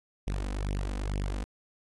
sawtooth tone with flanger, 49 Hz, G1, in tune, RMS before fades -32 dBFS, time 0.27-1.44 s, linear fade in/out 0 ms, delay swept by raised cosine 0.33 to 4.03 ms, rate 2.2 Hz, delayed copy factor +1, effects resampled to 24000 Hz

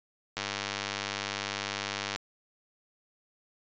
click train, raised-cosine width 0.2 ms, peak -14 dBFS, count 180, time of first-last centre 0.37-2.16 s, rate 100 Hz, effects resampled to 16000 Hz

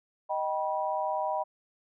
sine chord, Eb augmented, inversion none, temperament just, 622.3 / 777.8 / 972.3 Hz, Eb5 / G5 / B5, 0 / -14 / -27 cents, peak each -32 dBFS, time 0.29-1.44 s, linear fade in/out 20 ms, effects none

